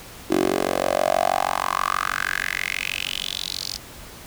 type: tone with high-pass filter sweep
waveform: 10% pulse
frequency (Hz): 46.25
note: F#1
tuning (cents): 0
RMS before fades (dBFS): -24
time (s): 0.3-3.77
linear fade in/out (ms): 10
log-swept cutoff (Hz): 340 to 4900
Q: 4.9
effects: pink hiss -41 dBFS RMS until 4.26 s